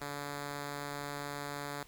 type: tone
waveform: 5% pulse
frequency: 143.7 Hz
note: D3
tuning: 37 cents flat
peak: -27 dBFS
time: 0.01-1.83 s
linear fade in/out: 2 ms
effects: pink hiss -59 dBFS RMS until 1.87 s